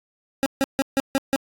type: tone bursts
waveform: 25% pulse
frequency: 271.4 Hz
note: C#4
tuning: 36 cents flat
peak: -14 dBFS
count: 6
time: 0.43-1.36 s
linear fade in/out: 0 ms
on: 30 ms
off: 150 ms
effects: AAC 48 kbps